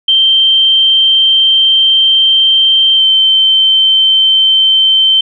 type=tone with pitch glide; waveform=sine; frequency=3136 to 3104 Hz; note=G7 to G7; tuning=0 to -18 cents; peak=-5 dBFS; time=0.08-5.21 s; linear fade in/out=5 ms; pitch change=-18 cents; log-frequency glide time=2.95-3.03 s; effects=none